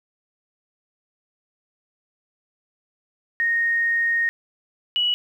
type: tone pair in turn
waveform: sine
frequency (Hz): 1857 / 2935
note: A#6 / F#7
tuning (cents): -7 / -15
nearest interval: minor sixth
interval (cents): 792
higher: second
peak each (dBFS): -18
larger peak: neither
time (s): 3.4-4.29 / 4.96-5.14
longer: first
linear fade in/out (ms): 0
effects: 9-bit